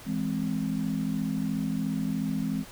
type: chord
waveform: sine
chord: E augmented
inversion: none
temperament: equal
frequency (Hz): 164.81 / 207.7 / 261.6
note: E3 / G#3 / B#3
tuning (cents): 0 / 0 / 0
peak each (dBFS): -32 / -30 / -31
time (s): 0.05-2.65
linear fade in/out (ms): 50
effects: pink hiss -47 dBFS RMS until 2.71 s